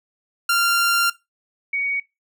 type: tone pair in turn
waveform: sawtooth / sine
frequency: 1387 / 2243 Hz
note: F6 / C#7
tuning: -12 / +20 cents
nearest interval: minor sixth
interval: 832 cents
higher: second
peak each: -12 / -20 dBFS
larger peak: first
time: 0.49-1.1 / 1.73-2 s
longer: first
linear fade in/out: 5 ms
effects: noise-tail reverb RT60 0.2 s tail -18 dB re dry